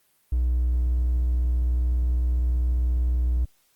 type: tone with hard clipping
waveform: triangle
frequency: 61.2 Hz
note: B1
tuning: 15 cents flat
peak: -20 dBFS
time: 0.32-3.45 s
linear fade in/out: 5 ms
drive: 4 dB
effects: white hiss -65 dBFS RMS until 3.75 s + Opus 32 kbps